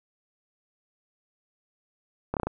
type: slowing click train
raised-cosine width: 1 ms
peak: -14 dBFS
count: 5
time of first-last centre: 2.34-2.47 s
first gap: 28 ms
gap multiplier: 1.1
effects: none